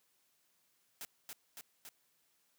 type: noise with echo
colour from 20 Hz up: white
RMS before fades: -45 dBFS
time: 1.01-1.05 s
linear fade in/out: 0 ms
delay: 280 ms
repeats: 3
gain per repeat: -2 dB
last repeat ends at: 1.89 s
effects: white hiss -75 dBFS RMS until 2.58 s + high-pass 100 Hz 12 dB/octave